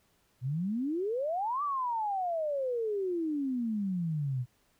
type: exponential two-way sweep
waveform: sine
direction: up then down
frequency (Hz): 120 to 1189 to 120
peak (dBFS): -29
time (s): 0.41-4.46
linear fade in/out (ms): 50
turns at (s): 1.63
effects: pink hiss -70 dBFS RMS until 4.79 s